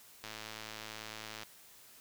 click train, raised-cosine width 0.2 ms, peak -26 dBFS, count 131, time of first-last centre 0.24-1.433 s, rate 109 Hz, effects white hiss -58 dBFS RMS until 2 s

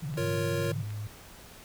sine tone with vibrato, 146.83 Hz, D3, in tune, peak -32 dBFS, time 0.02-0.83 s, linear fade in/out 10 ms, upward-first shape triangle, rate 16 Hz, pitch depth 270 cents each way
click train, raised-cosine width 0.3 ms, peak -32 dBFS, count 4, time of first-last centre 0.14-0.905 s, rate 3.92 Hz
square chord, Bb minor, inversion second, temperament equal, 349.2 / 466.2 / 554.4 Hz, F4 / Bb4 / Db5, 0 / 0 / 0 cents, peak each -35 dBFS, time 0.17-0.72 s, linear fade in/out 5 ms
sine tone with pitch glide, 101.6 to 105.43 Hz, G#2 to G#2, -38 to +27 cents, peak -33 dBFS, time 0.2-1.07 s, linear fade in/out 0 ms, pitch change +65 cents, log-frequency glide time 0.57-0.7 s
effects pink hiss -50 dBFS RMS until 1.64 s

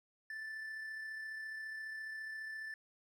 triangle tone with amplitude modulation, 1760 Hz, A6, in tune, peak -39 dBFS, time 0.3-2.74 s, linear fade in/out 2 ms, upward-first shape sine, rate 34.6 Hz, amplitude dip 30%, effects none

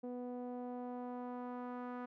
sawtooth tone with low-pass filter sweep, 246.9 Hz, B3, in tune, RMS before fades -44 dBFS, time 0.03-2.06 s, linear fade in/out 10 ms, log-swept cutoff 550 to 1300 Hz, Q 1.8, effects none

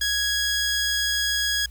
15% pulse tone, 1661.2 Hz, G#6, in tune, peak -15 dBFS, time 0.01-1.66 s, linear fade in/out 5 ms, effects added 60 Hz sine -38 dBFS peak until 1.7 s + white hiss -57 dBFS RMS until 1.7 s

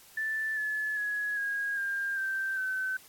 sine tone with pitch steps, 1760 / 1718.8 / 1678.6 / 1639.3 / 1600.9 / 1563.5 / 1526.9 Hz, A6 / A6 / G#6 / G#6 / G6 / G6 / G6, 0 / -41 / +18 / -23 / +36 / -5 / -46 cents, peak -29 dBFS, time 0.17-2.97 s, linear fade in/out 5 ms, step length 400 ms, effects white hiss -55 dBFS RMS until 3.08 s + AAC 64 kbps

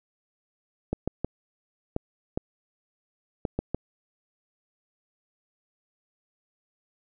clicks, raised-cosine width 2 ms, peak -13 dBFS, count 8, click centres 0.93 / 1.076 / 1.246 / 1.964 / 2.375 / 3.452 / 3.59 / 3.746 s, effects none

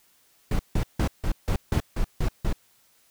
brown noise bursts, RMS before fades -23 dBFS, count 9, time 0.51-2.528 s, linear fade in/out 2 ms, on 82 ms, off 160 ms, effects white hiss -62 dBFS RMS until 3.1 s

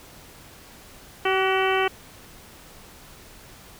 harmonic tone with a mistuned harmonic, 381.6 Hz, G4, 47 cents flat, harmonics 1 / 2 / 3 / 4 / 5 / 6 / 7 / 8, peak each -23 / -26 / -28 / -29 / -30 / -31 / -31 / -32 dBFS, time 1.25-1.88 s, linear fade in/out 5 ms, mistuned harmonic 4, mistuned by -44 cents, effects pink hiss -47 dBFS RMS until 3.79 s

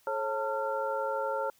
sine tone cluster, 430.2 / 542 / 896 / 1374 Hz, A4 / C#5 / A5 / F6, -39 / -39 / +31 / -29 cents, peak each -38 / -32 / -34 / -36 dBFS, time 0.07-1.5 s, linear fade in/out 2 ms, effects white hiss -65 dBFS RMS until 1.59 s

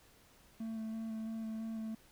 triangle tone with vibrato, 222.3 Hz, A3, 18 cents sharp, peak -36 dBFS, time 0.6-1.95 s, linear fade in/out 5 ms, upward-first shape square, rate 3 Hz, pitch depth 12 cents each way, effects pink hiss -64 dBFS RMS until 2.11 s

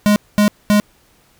square tone bursts, 207.7 Hz, G#3, in tune, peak -10 dBFS, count 3, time 0.06-0.8 s, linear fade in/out 0 ms, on 100 ms, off 220 ms, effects pink hiss -54 dBFS RMS until 1.39 s

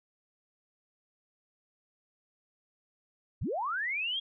sine linear sweep, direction up, 47.43 to 3323 Hz, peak -30 dBFS, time 3.41-4.2 s, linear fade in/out 10 ms, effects none

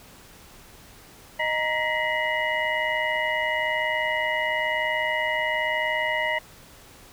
sine tone cluster, 621 / 935 / 1921 / 2042 / 2901 Hz, D#5 / A#5 / B6 / C7 / F#7, -3 / +5 / -48 / -43 / -35 cents, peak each -29 / -29 / -28 / -28 / -34 dBFS, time 1.39-6.39 s, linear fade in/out 10 ms, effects pink hiss -49 dBFS RMS until 7.12 s

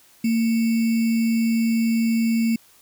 sine tone with sample-and-hold, 227.8 Hz, A#3, 40 cents flat, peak -17 dBFS, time 0.24-2.56 s, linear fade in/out 5 ms, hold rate 2450 Hz, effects white hiss -54 dBFS RMS until 2.81 s

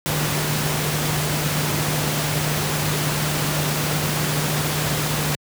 sine tone in noise, 150.3 Hz, D3, 40 cents sharp, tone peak -23 dBFS, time 0.06-5.35 s, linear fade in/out 0 ms, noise pink, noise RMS -23 dBFS, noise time 0.06-5.35 s, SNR -3 dB, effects high-pass 100 Hz 12 dB/octave

